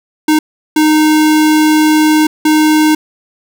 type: tone bursts at uneven times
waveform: square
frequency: 308.4 Hz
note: D#4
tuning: 15 cents flat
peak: -7 dBFS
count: 3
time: 0.28-0.39 / 0.76-2.27 / 2.45-2.95 s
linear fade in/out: 5 ms
effects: none